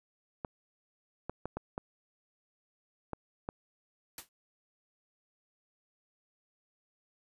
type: clicks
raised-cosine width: 1 ms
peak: -22 dBFS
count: 7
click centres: 0.448 / 1.296 / 1.456 / 1.57 / 1.779 / 3.133 / 3.489 s
type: noise with exponential decay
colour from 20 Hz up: white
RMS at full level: -38 dBFS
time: 4.18-4.29 s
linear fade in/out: 2 ms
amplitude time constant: 22 ms
effects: resampled to 32000 Hz